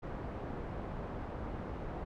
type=low-pass noise; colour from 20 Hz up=pink; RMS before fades=-41 dBFS; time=0.02-2.05 s; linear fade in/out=20 ms; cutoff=1000 Hz; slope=12 dB/octave; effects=none